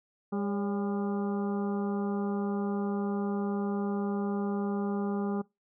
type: harmonic tone with a mistuned harmonic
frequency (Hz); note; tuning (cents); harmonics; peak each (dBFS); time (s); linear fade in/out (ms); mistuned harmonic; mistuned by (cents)
201.8; G#3; -49; 1 / 2 / 3 / 4 / 5 / 6 / 7; -30 / -35 / -45 / -41 / -49 / -45 / -52; 0.32-5.42; 10; 3; -99
effects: noise-tail reverb RT60 0.2 s tail -22 dB re dry